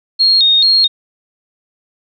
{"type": "tone with vibrato", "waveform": "sine", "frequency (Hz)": 3975, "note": "B7", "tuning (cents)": 10, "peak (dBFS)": -7, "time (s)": [0.19, 0.88], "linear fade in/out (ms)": 20, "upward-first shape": "square", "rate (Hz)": 2.3, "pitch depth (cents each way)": 120, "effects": []}